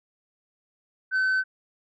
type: tone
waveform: sine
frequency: 1525 Hz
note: G6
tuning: 48 cents flat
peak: -18 dBFS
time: 1.11-1.44 s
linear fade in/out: 50 ms
effects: tanh soft clip ceiling -20 dBFS